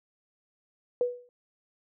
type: tone with exponential decay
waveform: sine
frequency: 489.9 Hz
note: B4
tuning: 14 cents flat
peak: -20 dBFS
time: 1.01-1.29 s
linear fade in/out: 1 ms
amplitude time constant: 60 ms
effects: none